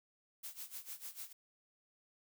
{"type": "noise with tremolo", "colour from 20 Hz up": "blue", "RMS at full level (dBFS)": -45, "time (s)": [0.43, 1.33], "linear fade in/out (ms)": 10, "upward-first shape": "sine", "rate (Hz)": 6.7, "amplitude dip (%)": 85, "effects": []}